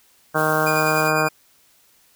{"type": "noise", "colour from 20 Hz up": "blue", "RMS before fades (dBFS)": -33, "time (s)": [0.34, 1.11], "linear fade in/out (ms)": 50}
{"type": "harmonic tone", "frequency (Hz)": 155.56, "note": "D#3", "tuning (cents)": 0, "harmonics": [1, 2, 3, 4, 5, 6, 7, 8, 9, 10], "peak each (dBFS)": [-27, -28, -25, -24, -26, -30, -26, -28, -25, -26], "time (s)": [0.34, 1.29], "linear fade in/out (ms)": 20}
{"type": "tone with tremolo", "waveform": "sawtooth", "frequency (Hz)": 2431, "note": "D#7", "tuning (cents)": -41, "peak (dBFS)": -20, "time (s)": [0.66, 1.29], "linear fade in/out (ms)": 10, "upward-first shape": "sine", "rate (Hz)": 9.9, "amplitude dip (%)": 60}
{"effects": ["white hiss -57 dBFS RMS until 2.15 s"]}